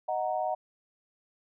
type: chord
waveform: sine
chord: D# minor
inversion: none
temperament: equal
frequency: 622.3 / 740 / 932.3 Hz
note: D#5 / F#5 / A#5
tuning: 0 / 0 / 0 cents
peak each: -32 / -30 / -36 dBFS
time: 0.08-0.55 s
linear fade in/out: 10 ms
effects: none